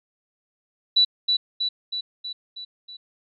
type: tone with echo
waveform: sine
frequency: 3951 Hz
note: B7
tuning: in tune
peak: -13 dBFS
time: 0.96-1.05 s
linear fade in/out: 10 ms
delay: 320 ms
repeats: 6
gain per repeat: -4 dB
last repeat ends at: 2.97 s
effects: MP3 96 kbps